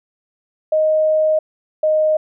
sine tone pair in turn, 623 / 620.1 Hz, D#5 / D#5, +2 / -6 cents, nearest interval unison, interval 8 cents, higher first, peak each -12 dBFS, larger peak neither, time 0.72-1.39 / 1.83-2.17 s, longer first, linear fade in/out 5 ms, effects none

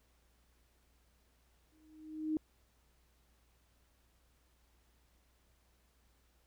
sine tone with exponential growth, 311.1 Hz, D#4, in tune, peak -29 dBFS, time 1.72-2.37 s, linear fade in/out 1 ms, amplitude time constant 140 ms, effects added 60 Hz sine -70 dBFS peak until 6.46 s + pink hiss -74 dBFS RMS until 6.46 s

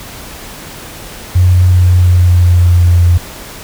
sine tone with pitch glide, 90.5 to 87.11 Hz, F#2 to F2, -38 to -4 cents, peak -4 dBFS, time 1.35-3.18 s, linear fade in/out 10 ms, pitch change -66 cents, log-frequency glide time 1.64-2.98 s, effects pink hiss -29 dBFS RMS until 3.63 s

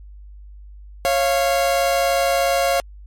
40% pulse tone pair together, 550 / 693 Hz, C#5 / F5, -14 / -14 cents, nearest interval major third, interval 400 cents, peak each -18 dBFS, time 1.05-2.8 s, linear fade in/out 0 ms, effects added 50 Hz sine -37 dBFS peak until 3.06 s + MP3 64 kbps

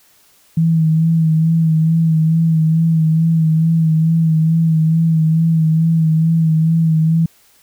sine tone with vibrato, 161.3 Hz, E3, 37 cents flat, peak -10 dBFS, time 0.57-7.26 s, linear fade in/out 5 ms, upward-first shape sine, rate 2.3 Hz, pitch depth 35 cents each way, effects white hiss -52 dBFS RMS until 7.62 s

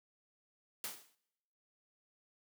white noise with exponential decay, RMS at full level -38 dBFS, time 0.84-1.15 s, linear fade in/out 1 ms, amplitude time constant 66 ms, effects noise-tail reverb RT60 1.0 s tail -26 dB re dry + high-pass 200 Hz 12 dB/octave

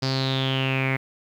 sawtooth tone with low-pass filter sweep, 133 Hz, C3, 29 cents sharp, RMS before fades -24 dBFS, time 0.02-0.97 s, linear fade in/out 10 ms, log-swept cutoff 4900 to 2100 Hz, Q 8.4, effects 9-bit

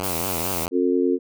5% pulse tone with vibrato, 88.2 Hz, F2, 18 cents sharp, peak -15 dBFS, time 0-0.68 s, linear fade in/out 0 ms, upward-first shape triangle, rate 4.5 Hz, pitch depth 180 cents each way
blue noise, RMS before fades -28 dBFS, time 0.03-0.66 s, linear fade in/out 10 ms
harmonic tone, 89.7 Hz, F2, 47 cents sharp, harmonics 3 / 4 / 5, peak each -21 / -21 / -23 dBFS, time 0.71-1.19 s, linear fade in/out 50 ms
effects none

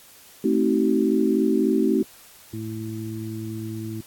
sine chord, A diminished seventh, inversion none, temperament just, 220 / 264 / 316.8 / 380.2 Hz, A3 / C4 / Eb4 / Gb4, 0 / +16 / +31 / +47 cents, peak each -23 dBFS, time 0.44-2.03 s, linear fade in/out 5 ms
harmonic tone, 110 Hz, A2, in tune, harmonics 1 / 2 / 3, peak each -32 / -34 / -33 dBFS, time 2.53-4.01 s, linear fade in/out 5 ms
effects white hiss -49 dBFS RMS until 4.06 s + AAC 64 kbps

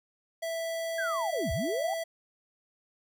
square tone, 659.3 Hz, E5, in tune, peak -32 dBFS, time 0.42-2.04 s, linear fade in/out 10 ms
sine linear two-way sweep, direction down then up, 1661.2 to 54.9 to 814 Hz, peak -30 dBFS, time 0.98-1.94 s, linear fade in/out 5 ms, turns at 1.52 s
effects none

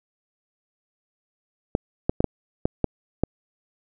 clicks, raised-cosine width 2 ms, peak -6 dBFS, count 7, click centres 1.751 / 2.095 / 2.205 / 2.243 / 2.655 / 2.843 / 3.236 s, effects none

